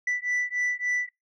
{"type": "beating tone pair", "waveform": "sine", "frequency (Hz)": [1974, 1977.5], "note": ["B6", "B6"], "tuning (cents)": [-1, 2], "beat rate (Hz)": 3.5, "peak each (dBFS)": -26, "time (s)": [0.07, 1.09], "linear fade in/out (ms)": 5, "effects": ["noise-tail reverb RT60 0.2 s tail -25 dB re dry", "tanh soft clip ceiling -22 dBFS"]}